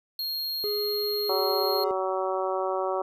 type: tone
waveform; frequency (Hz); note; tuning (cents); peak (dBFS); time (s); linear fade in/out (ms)
square; 4252; C8; +27; -29; 0.19-1.84; 2
type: tone with pitch glide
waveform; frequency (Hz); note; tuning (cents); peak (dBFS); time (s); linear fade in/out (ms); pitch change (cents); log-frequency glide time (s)
triangle; 415.3 to 412; G#4 to G#4; 0 to -14; -26; 0.64-1.91; 0; -14; 1.18-1.76
type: harmonic tone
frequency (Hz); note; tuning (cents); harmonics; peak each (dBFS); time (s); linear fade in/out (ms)
188.5; F#3; +32; 2 / 3 / 4 / 5 / 6 / 7; -30 / -30 / -32 / -35 / -34 / -38; 1.29-3.02; 5
effects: none